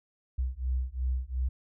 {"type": "beating tone pair", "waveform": "sine", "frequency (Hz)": [62.3, 65.1], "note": ["B1", "C2"], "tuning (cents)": [16, -8], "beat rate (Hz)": 2.8, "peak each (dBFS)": -31, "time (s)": [0.38, 1.49], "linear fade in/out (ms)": 10, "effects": []}